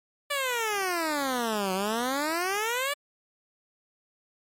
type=exponential two-way sweep; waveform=10% pulse; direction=down then up; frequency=587.3 to 184.1 to 587.3 Hz; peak=-18 dBFS; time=0.3-2.94 s; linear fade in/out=10 ms; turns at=1.73 s; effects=MP3 64 kbps